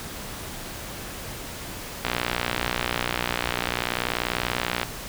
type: click train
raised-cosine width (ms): 0.3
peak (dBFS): -7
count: 169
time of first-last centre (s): 2.05-4.831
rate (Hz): 60.4
effects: pink hiss -36 dBFS RMS until 5.08 s